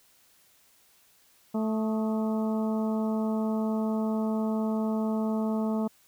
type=harmonic tone with a mistuned harmonic; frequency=218.9 Hz; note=A3; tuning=9 cents flat; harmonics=1 / 2 / 3 / 4 / 5 / 6; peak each=-26 / -35 / -36 / -40 / -44 / -47 dBFS; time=1.54-5.88 s; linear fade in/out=10 ms; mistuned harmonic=6; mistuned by=-68 cents; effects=white hiss -62 dBFS RMS until 6.07 s